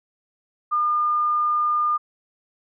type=tone; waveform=sine; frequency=1210 Hz; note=D#6; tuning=49 cents flat; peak=-18 dBFS; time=0.71-1.98 s; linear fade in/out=20 ms; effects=none